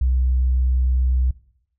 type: tone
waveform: sine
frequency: 63.5 Hz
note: B1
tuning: 49 cents sharp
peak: -14 dBFS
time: 0.01-1.31 s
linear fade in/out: 5 ms
effects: noise-tail reverb RT60 0.7 s tail -21 dB re dry + tanh soft clip ceiling -12 dBFS